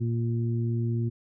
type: harmonic tone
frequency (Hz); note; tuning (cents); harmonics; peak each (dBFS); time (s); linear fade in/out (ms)
116.54; A#2; 0; 1 / 2 / 3; -25 / -33 / -36; 0-1.1; 20
effects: none